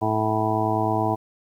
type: harmonic tone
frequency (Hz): 109.1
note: A2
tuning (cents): -14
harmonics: 1 / 2 / 3 / 4 / 6 / 7 / 8 / 9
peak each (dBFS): -27 / -31 / -27 / -30 / -28 / -26 / -32 / -28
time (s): 0.01-1.16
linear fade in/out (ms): 20
effects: 9-bit